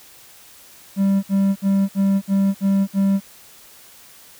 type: tone bursts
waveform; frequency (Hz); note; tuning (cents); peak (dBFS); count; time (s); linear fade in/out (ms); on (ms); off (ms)
triangle; 196; G3; 0; -12; 7; 0.96-3.204; 50; 270; 59
effects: white hiss -46 dBFS RMS until 4.39 s